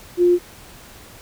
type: tone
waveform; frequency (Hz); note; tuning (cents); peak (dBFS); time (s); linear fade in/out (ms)
sine; 352.9; F4; +18; -11; 0.17-0.39; 50
effects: pink hiss -43 dBFS RMS until 1.21 s